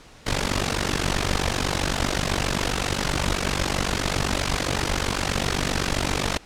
pink noise with amplitude modulation, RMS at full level -20 dBFS, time 0.26-6.38 s, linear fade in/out 10 ms, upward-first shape sine, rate 47.7 Hz, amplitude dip 90%, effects pink hiss -48 dBFS RMS until 6.45 s + low-pass 7000 Hz 12 dB/octave

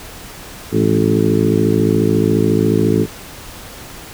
harmonic tone with a mistuned harmonic, 54.2 Hz, A1, 25 cents flat, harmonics 2 / 3 / 4 / 5 / 6 / 7 / 8, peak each -19 / -19 / -19 / -19 / -19 / -19 / -19 dBFS, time 0.71-3.07 s, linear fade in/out 50 ms, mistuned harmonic 3, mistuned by +61 cents, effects pink hiss -34 dBFS RMS until 4.13 s

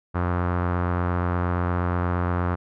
sawtooth tone with low-pass filter, 88.5 Hz, F2, 23 cents sharp, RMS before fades -24 dBFS, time 0.14-2.56 s, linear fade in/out 20 ms, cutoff 1300 Hz, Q 2.6, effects none

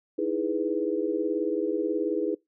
sine chord, E major seventh, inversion third, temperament equal, 311.1 / 329.6 / 415.3 / 493.9 Hz, D#4 / E4 / G#4 / B4, 0 / 0 / 0 / 0 cents, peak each -31 / -30 / -29 / -31 dBFS, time 0.18-2.35 s, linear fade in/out 10 ms, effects noise-tail reverb RT60 0.2 s tail -25 dB re dry

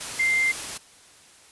sine tone in noise, 2093 Hz, C7, in tune, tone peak -19 dBFS, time 0.19-0.52 s, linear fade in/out 10 ms, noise white, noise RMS -33 dBFS, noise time 0-0.78 s, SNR +11 dB, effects white hiss -52 dBFS RMS until 1.51 s + resampled to 24000 Hz

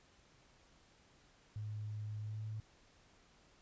sine tone with pitch glide, 106.1 to 108.45 Hz, G#2 to A2, +38 to -25 cents, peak -40 dBFS, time 1.56-2.6 s, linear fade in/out 0 ms, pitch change +37 cents, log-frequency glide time 2.2-2.46 s, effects pink hiss -67 dBFS RMS until 3.61 s + resampled to 16000 Hz

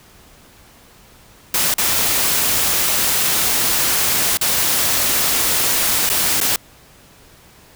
white noise with dropouts, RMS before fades -17 dBFS, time 1.54-6.56 s, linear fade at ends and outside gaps 2 ms, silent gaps 1.74-1.782 / 4.372-4.412 / 6.092-6.099 / 6.403-6.412 s, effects pink hiss -47 dBFS RMS until 7.75 s

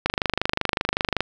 click train, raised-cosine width 0.3 ms, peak -4 dBFS, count 30, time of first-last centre 0.06-1.206 s, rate 25.3 Hz, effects none

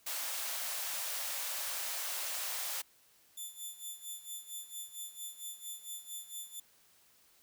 white high-pass noise, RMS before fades -38 dBFS, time 0.06-2.82 s, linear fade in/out 10 ms, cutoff 520 Hz, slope 48 dB/octave
5% pulse tone with tremolo, 3520 Hz, A7, in tune, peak -32 dBFS, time 3.37-6.6 s, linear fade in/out 5 ms, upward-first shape sine, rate 4.4 Hz, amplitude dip 80%
effects white hiss -66 dBFS RMS until 7.42 s

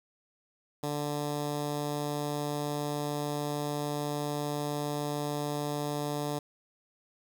10% pulse tone with notch filter, 146.83 Hz, D3, in tune, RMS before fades -33 dBFS, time 0.83-6.39 s, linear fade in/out 5 ms, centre 2200 Hz, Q 1.5, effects 10-bit

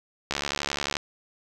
click train, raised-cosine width 0.2 ms, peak -9 dBFS, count 48, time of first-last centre 0.31-0.968 s, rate 71.4 Hz, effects none

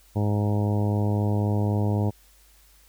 harmonic tone, 103.83 Hz, G#2, in tune, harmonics 1 / 2 / 3 / 4 / 5 / 6 / 7 / 8 / 9, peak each -22 / -28 / -32 / -34 / -36 / -38 / -39 / -40 / -41 dBFS, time 0.15-2.11 s, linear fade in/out 20 ms, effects added 50 Hz sine -56 dBFS peak until 2.88 s + white hiss -58 dBFS RMS until 2.88 s

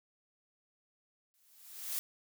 blue noise with exponential growth, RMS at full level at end -34 dBFS, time 1.34-1.99 s, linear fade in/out 0 ms, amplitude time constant 140 ms, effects none

